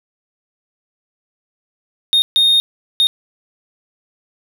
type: tone bursts at uneven times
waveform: triangle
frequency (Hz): 3693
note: A#7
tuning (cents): -17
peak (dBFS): -8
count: 3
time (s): 2.13-2.22 / 2.36-2.6 / 3-3.07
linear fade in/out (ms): 0
effects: none